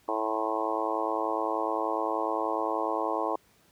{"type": "harmonic tone with a mistuned harmonic", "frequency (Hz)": 110, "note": "A2", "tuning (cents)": 0, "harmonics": [3, 4, 5, 6, 7, 8, 9, 10], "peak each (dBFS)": [-35, -35, -35, -35, -35, -35, -35, -35], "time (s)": [0.08, 3.36], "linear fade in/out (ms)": 5, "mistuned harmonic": 10, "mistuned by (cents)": -37, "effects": ["pink hiss -63 dBFS RMS until 3.71 s", "high-pass 60 Hz 12 dB/octave"]}